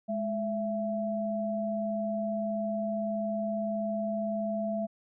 sine tone pair together, 210.4 / 668 Hz, G#3 / E5, +23 / +23 cents, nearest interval octave + minor sixth, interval 2000 cents, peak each -32 / -31 dBFS, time 0.08-4.87 s, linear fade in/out 20 ms, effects none

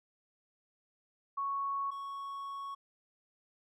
sine / triangle tone pair in turn, 1108.7 / 1108.7 Hz, C#6 / C#6, 0 / 0 cents, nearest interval unison, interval 0 cents, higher neither, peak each -32 / -37 dBFS, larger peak first, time 1.37-1.91 / 1.91-2.75 s, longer second, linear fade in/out 10 ms, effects none

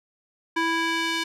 square tone with band-pass filter sweep, 329.6 Hz, E4, in tune, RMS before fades -25 dBFS, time 0.56-1.24 s, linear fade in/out 10 ms, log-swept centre 1500 to 3200 Hz, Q 1, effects none

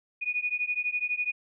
sine beating tone pair, 2459 / 2471 Hz, D#7 / D#7, -21 / -13 cents, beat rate 12 Hz, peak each -30 dBFS, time 0.21-1.32 s, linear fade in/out 20 ms, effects none

